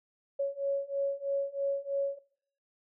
sine beating tone pair, 554.4 / 557.5 Hz, C#5 / C#5, 0 / +10 cents, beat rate 3.1 Hz, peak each -33 / -32 dBFS, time 0.39-2.19 s, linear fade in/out 10 ms, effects noise-tail reverb RT60 0.6 s tail -20 dB re dry

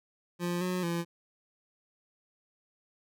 25% pulse tone with pitch steps, 174.9 / 182 / 170.3 Hz, F3 / F#3 / F3, +3 / -28 / -43 cents, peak -26 dBFS, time 0.39-1.05 s, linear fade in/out 50 ms, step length 220 ms, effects none

